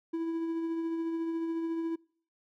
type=tone with tremolo; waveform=triangle; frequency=329.6 Hz; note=E4; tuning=in tune; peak=-27 dBFS; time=0.13-1.96 s; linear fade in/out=10 ms; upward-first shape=triangle; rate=14 Hz; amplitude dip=35%; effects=noise-tail reverb RT60 0.5 s tail -25 dB re dry